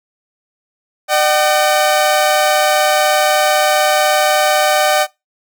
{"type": "tone pair together", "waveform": "sawtooth", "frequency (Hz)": [604, 761], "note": ["D5", "F#5"], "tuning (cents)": [48, 48], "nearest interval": "major third", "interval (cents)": 400, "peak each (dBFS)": -10, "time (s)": [1.08, 5.07], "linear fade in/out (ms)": 50, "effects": ["noise-tail reverb RT60 0.2 s tail -20 dB re dry"]}